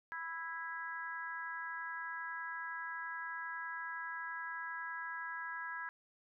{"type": "harmonic tone", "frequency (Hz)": 329.6, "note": "E4", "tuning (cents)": 0, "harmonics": [3, 4, 5, 6], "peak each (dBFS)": [-46, -48, -42, -52], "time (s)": [0.12, 5.89], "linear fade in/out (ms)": 0, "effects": []}